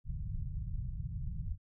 pink low-pass noise, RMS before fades -38 dBFS, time 0.04-1.58 s, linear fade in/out 50 ms, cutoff 160 Hz, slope 48 dB/octave, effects none

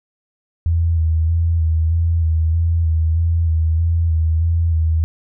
sine tone with vibrato, 81.9 Hz, E2, 11 cents flat, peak -13 dBFS, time 0.66-5.04 s, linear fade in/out 0 ms, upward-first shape square, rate 1.6 Hz, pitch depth 32 cents each way, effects none

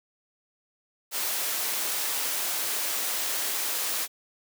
white high-pass noise, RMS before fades -29 dBFS, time 1.11-4.08 s, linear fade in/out 50 ms, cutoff 360 Hz, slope 12 dB/octave, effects none

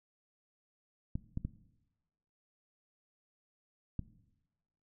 clicks, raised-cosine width 5 ms, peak -23 dBFS, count 4, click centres 1.155 / 1.374 / 1.45 / 3.993 s, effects noise-tail reverb RT60 1.0 s tail -17 dB re dry

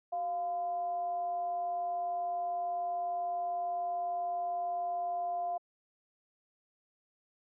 sine tone with frequency modulation, 699 Hz, F5, 1 cent sharp, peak -31 dBFS, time 0.12-5.58 s, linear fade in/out 10 ms, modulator 323 Hz, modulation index 0.25, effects high-pass 400 Hz 12 dB/octave

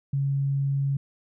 sine tone, 138.59 Hz, C#3, in tune, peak -22 dBFS, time 0.13-0.97 s, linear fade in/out 5 ms, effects none

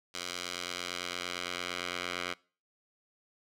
10% pulse tone with band-pass filter sweep, 88.8 Hz, F2, 29 cents sharp, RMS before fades -38 dBFS, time 0.14-2.34 s, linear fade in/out 10 ms, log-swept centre 4500 to 2500 Hz, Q 0.95, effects noise-tail reverb RT60 0.4 s tail -24 dB re dry

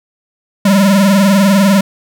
square tone with vibrato, 196 Hz, G3, in tune, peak -7 dBFS, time 0.65-1.81 s, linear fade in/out 5 ms, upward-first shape triangle, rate 20 Hz, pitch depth 120 cents each way, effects none

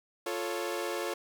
sawtooth chord, F augmented, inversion none, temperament equal, 349.2 / 440 / 554.4 Hz, F4 / A4 / C#5, 0 / 0 / 0 cents, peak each -32 / -33 / -33 dBFS, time 0.26-1.14 s, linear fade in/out 5 ms, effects none

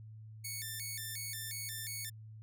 5% pulse tone with vibrato, 1990 Hz, B6, 13 cents sharp, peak -30 dBFS, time 0.44-2.1 s, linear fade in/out 10 ms, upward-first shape square, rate 2.8 Hz, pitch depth 190 cents each way, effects added 109 Hz sine -48 dBFS peak until 2.42 s

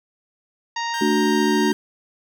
harmonic tone, 932.3 Hz, A#5, in tune, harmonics 1 / 2 / 3 / 4 / 5 / 6 / 7, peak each -25 / -29 / -35 / -36 / -35 / -41 / -39 dBFS, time 0.76-1.72 s, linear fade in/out 5 ms
sawtooth tone, 1575 Hz, G6, 8 cents sharp, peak -28 dBFS, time 0.94-1.73 s, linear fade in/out 0 ms
sine chord, D major, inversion second, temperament equal, 220 / 293.7 / 370 Hz, A3 / D4 / F#4, 0 / 0 / 0 cents, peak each -21 dBFS, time 1.01-1.73 s, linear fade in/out 5 ms
effects none

